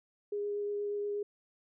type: tone with vibrato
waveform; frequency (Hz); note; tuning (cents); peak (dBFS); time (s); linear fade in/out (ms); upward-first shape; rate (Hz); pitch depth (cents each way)
sine; 410.5; G#4; -20; -32; 0.32-1.23; 5; triangle; 8.4; 10
effects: none